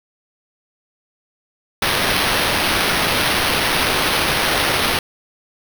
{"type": "noise with sample-and-hold", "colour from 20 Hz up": "violet", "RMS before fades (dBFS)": -18, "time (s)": [1.82, 4.99], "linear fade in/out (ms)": 2, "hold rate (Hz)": 7350, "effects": []}